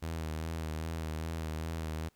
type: tone with vibrato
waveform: sawtooth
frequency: 80.1 Hz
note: E2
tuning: 49 cents flat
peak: -31 dBFS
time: 0.02-2.09 s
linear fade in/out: 10 ms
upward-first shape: sine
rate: 2.5 Hz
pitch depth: 38 cents each way
effects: pink hiss -71 dBFS RMS until 2.15 s